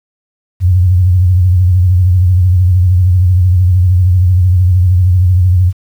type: tone with vibrato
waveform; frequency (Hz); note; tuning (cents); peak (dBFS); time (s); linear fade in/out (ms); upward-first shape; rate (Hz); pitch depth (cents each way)
sine; 90.7; F#2; -34; -5; 0.6-5.73; 50; triangle; 13; 100
effects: 7-bit